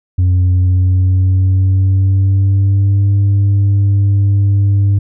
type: tone with pitch glide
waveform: sine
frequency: 91 to 99.81 Hz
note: F#2 to G2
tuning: -28 to +32 cents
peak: -5 dBFS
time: 0.18-4.99 s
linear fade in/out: 10 ms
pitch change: +160 cents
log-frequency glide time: 0.53-3.09 s
effects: tanh soft clip ceiling -7 dBFS